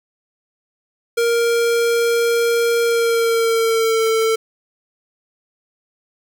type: tone with pitch glide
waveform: square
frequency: 467.3 to 446.7 Hz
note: A#4 to A4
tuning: +4 to +26 cents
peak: -15 dBFS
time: 1.17-4.36 s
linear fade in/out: 10 ms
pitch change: -78 cents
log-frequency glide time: 2.83-4.09 s
effects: 9-bit